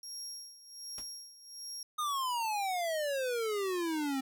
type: tone with tremolo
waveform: 30% pulse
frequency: 5588 Hz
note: F8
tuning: in tune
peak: -36 dBFS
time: 0.03-1.83 s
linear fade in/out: 2 ms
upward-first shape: sine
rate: 1.3 Hz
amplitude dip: 80%
type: noise with exponential decay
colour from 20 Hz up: pink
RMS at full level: -43 dBFS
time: 0.98-1.08 s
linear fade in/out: 1 ms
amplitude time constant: 20 ms
type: exponential sweep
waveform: square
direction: down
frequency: 1244.5 to 261.7 Hz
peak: -32 dBFS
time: 1.98-4.21 s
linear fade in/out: 10 ms
effects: none